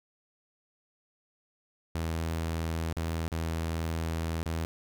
sawtooth tone with dropouts, 81.7 Hz, E2, 15 cents flat, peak -26 dBFS, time 1.95-4.65 s, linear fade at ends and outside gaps 0 ms, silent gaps 2.928-2.967 / 3.28-3.318 / 4.43-4.458 s, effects none

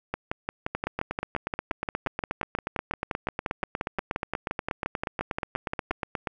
two click trains, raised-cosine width 0.5 ms, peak -13 / -13 dBFS, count 34 / 47, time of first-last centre 0.14-5.909 / 0.75-6.272 s, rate 5.72 / 8.33 Hz, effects none

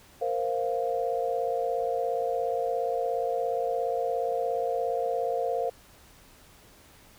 sine chord, Bb suspended second, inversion none, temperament equal, 466.2 / 523.3 / 698.5 Hz, Bb4 / C5 / F5, 0 / 0 / 0 cents, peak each -30 dBFS, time 0.21-5.7 s, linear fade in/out 10 ms, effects pink hiss -55 dBFS RMS until 7.18 s

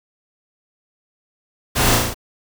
pink noise with echo, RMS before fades -18 dBFS, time 1.75-1.97 s, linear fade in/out 20 ms, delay 35 ms, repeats 5, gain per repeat -2 dB, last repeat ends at 2.145 s, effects none

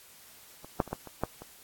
clicks, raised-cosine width 1 ms, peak -30 / -10 / -29 / -17 / -29 / -13 / -29 dBFS, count 7, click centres 0.646 / 0.802 / 0.877 / 0.93 / 1.073 / 1.236 / 1.42 s, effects white hiss -54 dBFS RMS until 1.63 s + AAC 64 kbps

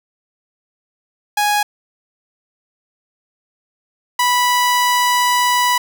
sawtooth tone pair in turn, 830 / 984.4 Hz, G#5 / B5, -1 / -6 cents, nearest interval minor third, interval 295 cents, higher second, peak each -10 / -9 dBFS, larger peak second, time 1.37-1.63 / 4.19-5.78 s, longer second, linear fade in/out 5 ms, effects none

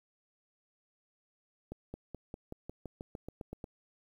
accelerating click train, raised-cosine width 2 ms, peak -28 dBFS, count 13, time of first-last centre 1.72-3.642 s, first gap 220 ms, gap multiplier 0.94, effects 10-bit

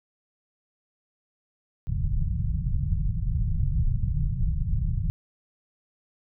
pink low-pass noise, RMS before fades -25 dBFS, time 1.87-5.1 s, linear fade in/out 0 ms, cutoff 160 Hz, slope 48 dB/octave, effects none

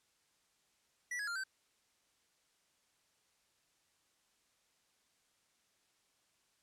square tone with pitch steps, 1955 / 1669 / 1396 / 1544 Hz, B6 / G#6 / F6 / G6, -18 / +8 / -1 / -27 cents, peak -38 dBFS, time 1.11-1.438 s, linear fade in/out 5 ms, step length 82 ms, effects white hiss -75 dBFS RMS until 6.62 s + low-pass 9000 Hz 12 dB/octave

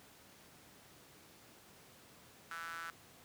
sawtooth tone with high-pass filter, 166.2 Hz, E3, 15 cents sharp, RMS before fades -45 dBFS, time 2.51-2.9 s, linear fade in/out 0 ms, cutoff 1400 Hz, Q 6.7, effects pink hiss -60 dBFS RMS until 3.24 s + high-pass 100 Hz 12 dB/octave

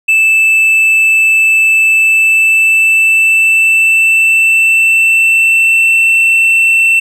triangle tone with pitch glide, 2637 to 2683 Hz, E7 to E7, 0 to +30 cents, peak -4 dBFS, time 0.08-7 s, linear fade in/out 10 ms, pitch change +30 cents, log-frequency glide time 1.88-6.16 s, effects none

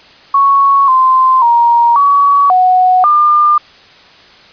sine tone with pitch steps, 1109 / 1039 / 941 / 1131 / 737 / 1201 Hz, C#6 / C6 / A#5 / C#6 / F#5 / D6, 0 / -12 / +16 / +34 / -7 / +38 cents, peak -5 dBFS, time 0.34-3.58 s, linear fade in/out 5 ms, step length 540 ms, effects white hiss -40 dBFS RMS until 4.52 s + resampled to 11025 Hz

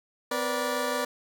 20% pulse tone cluster, 254.2 / 482.1 / 585 Hz, C4 / B4 / D5, -50 / -42 / -7 cents, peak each -29 / -26 / -25 dBFS, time 0.31-1.05 s, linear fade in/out 5 ms, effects none

